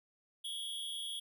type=tone with amplitude modulation; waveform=square; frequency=3327 Hz; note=G#7; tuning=2 cents sharp; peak=-36 dBFS; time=0.44-1.2 s; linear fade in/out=10 ms; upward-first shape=sine; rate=248 Hz; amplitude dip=75%; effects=none